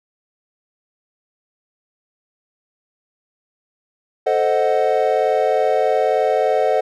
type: chord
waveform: triangle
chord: A diminished seventh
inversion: none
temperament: equal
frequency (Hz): 440 / 523.3 / 622.3 / 740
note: A4 / C5 / Eb5 / Gb5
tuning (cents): 0 / 0 / 0 / 0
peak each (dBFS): -18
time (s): 4.26-6.81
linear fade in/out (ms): 10
effects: none